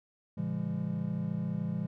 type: tone cluster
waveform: triangle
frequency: 113.4 / 139.8 / 169.4 / 203.2 Hz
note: A#2 / C#3 / E3 / G#3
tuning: -47 / +15 / +48 / -38 cents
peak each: -38 / -37 / -32 / -34 dBFS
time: 0.37-1.87 s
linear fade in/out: 10 ms
effects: none